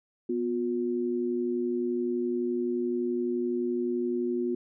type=tone pair together; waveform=sine; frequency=246.1 / 357.8 Hz; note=B3 / F4; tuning=-6 / +42 cents; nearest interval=tritone; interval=648 cents; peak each=-30 / -28 dBFS; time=0.29-4.55 s; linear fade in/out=5 ms; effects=none